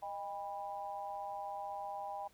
sine tone with amplitude modulation, 802 Hz, G5, 39 cents sharp, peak -35 dBFS, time 0.02-2.28 s, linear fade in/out 10 ms, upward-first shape sine, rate 184 Hz, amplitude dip 100%, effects pink hiss -68 dBFS RMS until 2.33 s

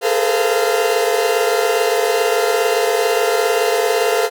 40% pulse tone cluster, 416.8 / 444 / 461.7 / 511 / 692 Hz, G#4 / A4 / A#4 / C5 / F5, +6 / +16 / -17 / -41 / -16 cents, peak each -20 dBFS, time 0.01-4.3 s, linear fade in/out 50 ms, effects none

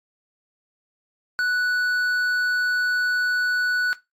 triangle tone with hard clipping, 1480 Hz, F#6, in tune, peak -21 dBFS, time 1.39-3.93 s, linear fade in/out 0 ms, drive 10 dB, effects noise-tail reverb RT60 0.2 s tail -17 dB re dry + AAC 64 kbps

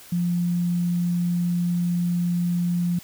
sine tone, 174.61 Hz, F3, in tune, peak -20 dBFS, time 0.12-2.99 s, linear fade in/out 5 ms, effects white hiss -46 dBFS RMS until 3.03 s

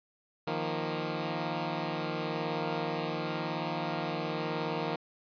10% pulse chord, Eb suspended second, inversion none, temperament equal, 155.56 / 174.61 / 233.1 Hz, Eb3 / F3 / Bb3, 0 / 0 / 0 cents, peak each -26 / -28 / -31 dBFS, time 0.47-4.96 s, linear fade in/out 5 ms, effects resampled to 11025 Hz

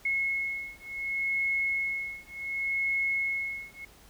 sine beating tone pair, 2176 / 2176.68 Hz, C#7 / C#7, -33 / -32 cents, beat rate 0.68 Hz, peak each -31 dBFS, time 0.05-3.85 s, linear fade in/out 5 ms, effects added 50 Hz sine -59 dBFS peak until 4.09 s + pink hiss -56 dBFS RMS until 4.09 s

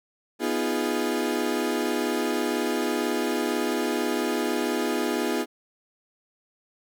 35% pulse chord, F half-diminished seventh, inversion second, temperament equal, 246.9 / 311.1 / 349.2 / 415.3 Hz, Cb4 / Eb4 / F4 / Ab4, 0 / 0 / 0 / 0 cents, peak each -28 dBFS, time 0.39-5.46 s, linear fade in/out 50 ms, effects none

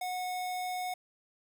square tone, 731 Hz, F#5, 21 cents flat, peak -34 dBFS, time 0.01-0.94 s, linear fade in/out 5 ms, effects 10-bit

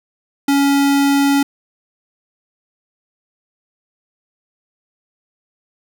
square tone, 280 Hz, C#4, 18 cents sharp, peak -12 dBFS, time 0.48-1.43 s, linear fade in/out 5 ms, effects none

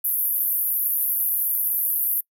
white band-pass noise, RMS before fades -23 dBFS, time 0.04-2.21 s, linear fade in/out 10 ms, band 11000 to 15000 Hz, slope 96 dB/octave, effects noise-tail reverb RT60 0.1 s tail -26 dB re dry

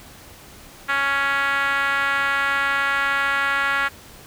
5% pulse tone with band-pass filter, 277.9 Hz, C#4, 4 cents sharp, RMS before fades -21 dBFS, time 0.88-3.89 s, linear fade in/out 20 ms, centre 1500 Hz, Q 2.4, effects pink hiss -44 dBFS RMS until 4.26 s

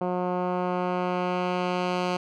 10% pulse tone with low-pass filter sweep, 180.2 Hz, F#3, 45 cents flat, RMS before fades -27 dBFS, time 0.01-2.17 s, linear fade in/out 5 ms, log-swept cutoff 880 to 4500 Hz, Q 0.86, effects none

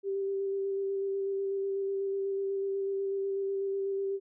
sine tone with vibrato, 392.1 Hz, G4, in tune, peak -29 dBFS, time 0.03-4.2 s, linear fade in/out 50 ms, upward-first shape square, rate 8.1 Hz, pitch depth 11 cents each way, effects none

